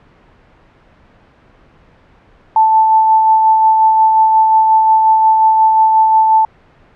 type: tone with tremolo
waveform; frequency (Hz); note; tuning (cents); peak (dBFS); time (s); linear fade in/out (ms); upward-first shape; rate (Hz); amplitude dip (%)
sine; 880; A5; 0; -5; 2.56-6.45; 2; sine; 5.6; 30
effects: pink hiss -47 dBFS RMS until 6.95 s + low-pass 2000 Hz 12 dB/octave